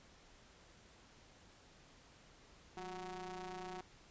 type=ring-modulated tone; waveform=sawtooth; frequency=187.8 Hz; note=F#3; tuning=26 cents sharp; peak=-38 dBFS; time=2.77-3.81 s; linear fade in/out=2 ms; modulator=549 Hz; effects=pink hiss -63 dBFS RMS until 4.1 s + resampled to 16000 Hz